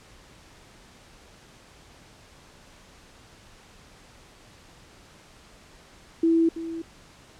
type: tone with echo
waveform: sine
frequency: 329.6 Hz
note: E4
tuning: in tune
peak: -17 dBFS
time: 6.23-6.49 s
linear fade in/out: 5 ms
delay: 330 ms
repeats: 1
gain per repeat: -13 dB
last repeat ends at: 6.82 s
effects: pink hiss -52 dBFS RMS until 7.39 s + low-pass 8000 Hz 12 dB/octave